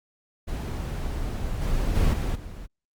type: noise with level steps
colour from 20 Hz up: brown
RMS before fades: -29 / -25 / -21 / -26 / -38 dBFS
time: 0.47-2.67 s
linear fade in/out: 20 ms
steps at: 1.61 / 1.95 / 2.13 / 2.35 s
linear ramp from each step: 5 ms
effects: Opus 48 kbps

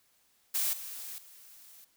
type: noise with level steps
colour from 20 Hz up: blue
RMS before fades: -30 / -42 / -54 dBFS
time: 0.54-1.85 s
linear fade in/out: 10 ms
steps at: 0.73 / 1.18 s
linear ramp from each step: 2 ms
effects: white hiss -69 dBFS RMS until 1.96 s

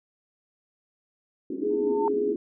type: band-pass noise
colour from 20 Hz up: pink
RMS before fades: -31 dBFS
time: 1.5-2.36 s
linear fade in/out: 2 ms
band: 260 to 350 Hz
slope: 48 dB/octave
type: tone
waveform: sine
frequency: 415.3 Hz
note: G#4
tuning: in tune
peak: -23 dBFS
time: 1.61-2.36 s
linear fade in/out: 50 ms
type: tone with exponential growth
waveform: sine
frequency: 899 Hz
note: A5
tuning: 37 cents sharp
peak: -22 dBFS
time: 1.7-2.08 s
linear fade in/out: 1 ms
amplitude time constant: 82 ms
effects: none

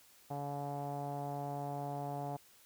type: tone with low-pass filter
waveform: sawtooth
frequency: 142.6 Hz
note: C#3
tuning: 49 cents sharp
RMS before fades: -40 dBFS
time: 0.3-2.37 s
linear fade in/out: 10 ms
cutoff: 770 Hz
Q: 7.5
effects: white hiss -63 dBFS RMS until 2.65 s

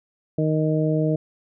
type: harmonic tone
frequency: 155.56 Hz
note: D#3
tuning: in tune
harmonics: 1 / 2 / 3 / 4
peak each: -21 / -24 / -26 / -27 dBFS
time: 0.38-1.16 s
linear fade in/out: 5 ms
effects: none

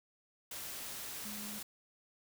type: tone in noise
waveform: sine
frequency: 209.6 Hz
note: G#3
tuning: 16 cents sharp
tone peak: -46 dBFS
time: 1.25-1.59 s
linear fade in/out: 5 ms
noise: white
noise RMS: -44 dBFS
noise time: 0.51-1.63 s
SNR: -5 dB
effects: none

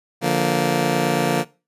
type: chord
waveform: 15% pulse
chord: Bb major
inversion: first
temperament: just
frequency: 145.68 / 174.81 / 233.1 Hz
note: D3 / F3 / Bb3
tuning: -14 / +2 / 0 cents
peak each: -16 dBFS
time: 0.21-1.45 s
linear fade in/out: 50 ms
effects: noise-tail reverb RT60 0.3 s tail -20 dB re dry + resampled to 32000 Hz

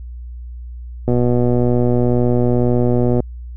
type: click train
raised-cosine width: 2 ms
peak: -4 dBFS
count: 260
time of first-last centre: 1.08-3.203 s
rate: 122 Hz
effects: added 60 Hz sine -28 dBFS peak until 3.56 s

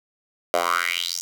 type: tone with high-pass filter sweep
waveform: 10% pulse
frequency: 86.6 Hz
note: F2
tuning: 14 cents flat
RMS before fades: -24 dBFS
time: 0.54-1.21 s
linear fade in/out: 0 ms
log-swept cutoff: 620 to 6400 Hz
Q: 4.6
effects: none

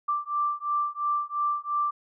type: beating tone pair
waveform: sine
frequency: 1174.7 / 1177.6 Hz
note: D6 / D6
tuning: 0 / +4 cents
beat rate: 2.9 Hz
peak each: -28 dBFS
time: 0.08-1.91 s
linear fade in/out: 10 ms
effects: none

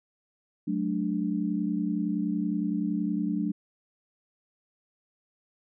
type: chord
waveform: sine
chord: D major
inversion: first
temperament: equal with one note detuned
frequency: 185 / 215.7 / 293.7 Hz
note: F#3 / A3 / D4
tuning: 0 / -34 / 0 cents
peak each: -30 dBFS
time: 0.67-3.52 s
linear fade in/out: 10 ms
effects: none

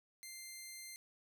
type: tone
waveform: 10% pulse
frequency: 2090 Hz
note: C7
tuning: 2 cents flat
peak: -39 dBFS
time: 0.23-0.96 s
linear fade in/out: 0 ms
effects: none

